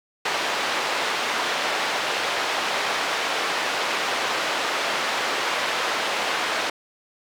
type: band-pass noise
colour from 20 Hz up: pink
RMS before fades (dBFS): -25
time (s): 0.25-6.7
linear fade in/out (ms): 5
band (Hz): 610 to 4000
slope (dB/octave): 12
effects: none